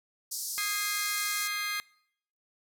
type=band-pass noise; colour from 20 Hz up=pink; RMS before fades=-36 dBFS; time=0.31-1.48 s; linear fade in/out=10 ms; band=4700 to 15000 Hz; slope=48 dB/octave
type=chord; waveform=25% pulse; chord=Ab major; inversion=second; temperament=equal with one note detuned; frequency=1244.5 / 1634.6 / 2093 Hz; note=Eb6 / Ab6 / C7; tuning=0 / -28 / 0 cents; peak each=-33 / -34 / -29 dBFS; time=0.58-1.8 s; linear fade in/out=0 ms
effects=noise-tail reverb RT60 0.7 s tail -24 dB re dry